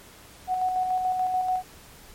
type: tone with tremolo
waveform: sine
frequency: 740 Hz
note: F#5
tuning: in tune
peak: -21 dBFS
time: 0.47-1.63 s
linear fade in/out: 50 ms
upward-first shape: square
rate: 6.9 Hz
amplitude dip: 35%
effects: pink hiss -49 dBFS RMS until 2.14 s + MP3 64 kbps